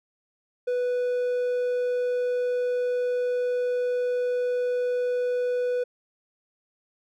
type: tone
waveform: triangle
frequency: 493.9 Hz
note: B4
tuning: in tune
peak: -21 dBFS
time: 0.67-5.84 s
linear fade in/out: 10 ms
effects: none